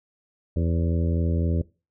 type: harmonic tone with a mistuned harmonic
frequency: 83.8 Hz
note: E2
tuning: 29 cents sharp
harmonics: 1 / 2 / 3 / 4 / 5 / 6 / 7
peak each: -22 / -28 / -32 / -34 / -36 / -38 / -39 dBFS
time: 0.56-1.62 s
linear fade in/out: 5 ms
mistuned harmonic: 7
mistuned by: -35 cents
effects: noise-tail reverb RT60 0.3 s tail -21 dB re dry